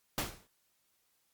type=noise with exponential decay; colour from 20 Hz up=pink; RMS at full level=-30 dBFS; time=0.18-0.47 s; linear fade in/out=1 ms; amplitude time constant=61 ms; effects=white hiss -75 dBFS RMS until 1.33 s + Opus 48 kbps